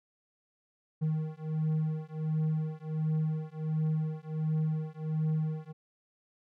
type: beating tone pair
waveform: triangle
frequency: 155.7 / 157.1 Hz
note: D#3 / D#3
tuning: +2 / +17 cents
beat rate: 1.4 Hz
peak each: -30 / -30 dBFS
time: 1.01-5.73 s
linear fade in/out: 20 ms
effects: none